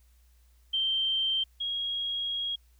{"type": "tone pair in turn", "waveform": "sine", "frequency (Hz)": [3136, 3288], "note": ["G7", "G#7"], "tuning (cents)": [0, -18], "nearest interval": "minor second", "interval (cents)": 82, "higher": "second", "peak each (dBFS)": [-25, -29], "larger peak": "first", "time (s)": [[0.73, 1.44], [1.6, 2.56]], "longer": "second", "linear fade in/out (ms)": 10, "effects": ["added 60 Hz sine -58 dBFS peak until 2.79 s", "white hiss -70 dBFS RMS until 2.79 s"]}